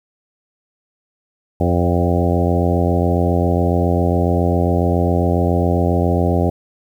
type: harmonic tone with a mistuned harmonic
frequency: 87.31 Hz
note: F2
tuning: in tune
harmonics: 1 / 2 / 3 / 4 / 5 / 6 / 7 / 8 / 9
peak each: -17 / -20 / -22 / -23 / -24 / -25 / -25 / -26 / -27 dBFS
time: 1.6-6.5 s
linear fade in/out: 5 ms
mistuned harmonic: 7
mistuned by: -16 cents
effects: 8-bit